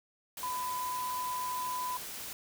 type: tone in noise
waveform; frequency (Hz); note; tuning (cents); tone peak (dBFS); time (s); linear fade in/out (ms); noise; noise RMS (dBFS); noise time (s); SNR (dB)
sine; 1001; B5; +23; -33; 0.43-1.97; 2; white; -42; 0.37-2.33; +6
effects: none